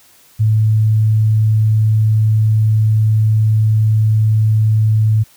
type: tone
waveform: sine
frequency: 108.8 Hz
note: A2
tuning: 19 cents flat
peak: -9 dBFS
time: 0.39-5.24 s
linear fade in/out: 20 ms
effects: white hiss -48 dBFS RMS until 5.36 s